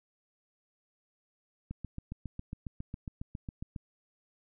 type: click train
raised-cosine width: 5 ms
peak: -26 dBFS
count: 16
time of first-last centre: 1.71-3.762 s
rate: 7.31 Hz
effects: none